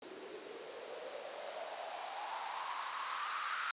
blue noise with band-pass filter sweep, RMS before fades -43 dBFS, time 0.02-3.71 s, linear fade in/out 2 ms, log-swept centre 360 to 1400 Hz, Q 5.8, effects resampled to 8000 Hz

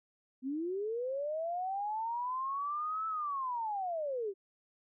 sine linear two-way sweep, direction up then down, 250 to 1318.5 to 372.8 Hz, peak -33 dBFS, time 0.42-4.34 s, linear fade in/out 50 ms, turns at 3.07 s, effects none

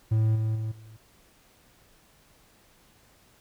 triangle tone with level steps, 110 Hz, A2, in tune, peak -18 / -22 / -26 / -43 dBFS, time 0.11-0.97 s, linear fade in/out 10 ms, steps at 0.35 / 0.55 / 0.71 s, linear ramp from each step 10 ms, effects pink hiss -60 dBFS RMS until 3.4 s

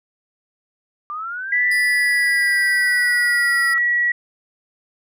sine linear two-way sweep, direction up then down, 1174.7 to 1784 to 1333 Hz, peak -25 dBFS, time 1.1-3.78 s, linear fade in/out 0 ms, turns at 1.67 s
sine tone with pitch glide, 1973 to 1927.9 Hz, B6 to B6, -2 to -42 cents, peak -15 dBFS, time 1.52-4.12 s, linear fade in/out 5 ms, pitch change -40 cents, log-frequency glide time 1.78-3.77 s
25% pulse tone, 4912 Hz, D#8, 23 cents flat, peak -23 dBFS, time 1.71-3.74 s, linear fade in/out 5 ms
effects none

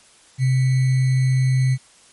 sine tone with sample-and-hold, 130 Hz, C3, 11 cents flat, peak -14 dBFS, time 0.38-1.78 s, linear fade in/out 50 ms, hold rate 2100 Hz, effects white hiss -51 dBFS RMS until 2.12 s + MP3 48 kbps

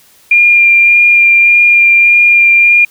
sine tone with vibrato, 2400 Hz, D7, 37 cents sharp, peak -3 dBFS, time 0.31-2.85 s, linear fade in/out 5 ms, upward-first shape sine, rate 1.7 Hz, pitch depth 11 cents each way, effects white hiss -45 dBFS RMS until 2.9 s

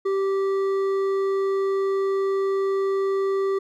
triangle tone with hard clipping, 389.6 Hz, G4, 11 cents flat, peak -22 dBFS, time 0.05-3.59 s, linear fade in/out 10 ms, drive 11 dB, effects none

